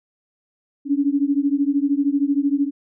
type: beating tone pair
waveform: sine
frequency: 277.2 / 290.2 Hz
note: C#4 / D4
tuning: 0 / -21 cents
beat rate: 13 Hz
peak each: -19 / -20 dBFS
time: 0.85-2.71 s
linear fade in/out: 50 ms
effects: none